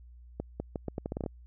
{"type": "accelerating click train", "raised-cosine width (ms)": 2, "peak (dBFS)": -20, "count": 11, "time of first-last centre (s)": [0.4, 1.262], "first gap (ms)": 200, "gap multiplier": 0.79, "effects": ["added 60 Hz sine -49 dBFS peak until 1.46 s"]}